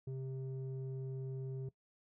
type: tone with low-pass filter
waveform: square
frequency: 132.2 Hz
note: C3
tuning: 18 cents sharp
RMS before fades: -42 dBFS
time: 0.07-1.69 s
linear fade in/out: 5 ms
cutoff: 310 Hz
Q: 2.9
effects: noise-tail reverb RT60 0.1 s tail -19 dB re dry